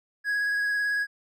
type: tone with vibrato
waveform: triangle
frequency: 1661.2 Hz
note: G#6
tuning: in tune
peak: -22 dBFS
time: 0.24-1.07 s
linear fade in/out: 50 ms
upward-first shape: sine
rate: 18 Hz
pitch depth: 14 cents each way
effects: none

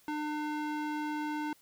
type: tone with band-pass filter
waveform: square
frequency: 301.3 Hz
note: D4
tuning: 44 cents sharp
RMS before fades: -35 dBFS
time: 0.08-1.53 s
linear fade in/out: 2 ms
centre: 910 Hz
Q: 0.65
effects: white hiss -64 dBFS RMS until 1.61 s

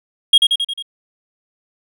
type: tone with echo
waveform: triangle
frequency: 3267 Hz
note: G#7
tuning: 29 cents flat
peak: -3 dBFS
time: 0.33-0.38 s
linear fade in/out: 5 ms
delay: 89 ms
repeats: 5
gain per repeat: -4 dB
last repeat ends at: 0.825 s
effects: none

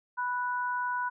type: tone pair together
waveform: sine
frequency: 987.8 / 1477 Hz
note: B5 / F#6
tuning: 0 / -3 cents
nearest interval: perfect fifth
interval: 697 cents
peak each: -30 / -33 dBFS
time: 0.17-1.1 s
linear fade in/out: 20 ms
effects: none

